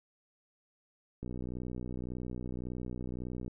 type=click train; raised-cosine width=3 ms; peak=-27 dBFS; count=140; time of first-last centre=1.23-3.479 s; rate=61.8 Hz; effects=none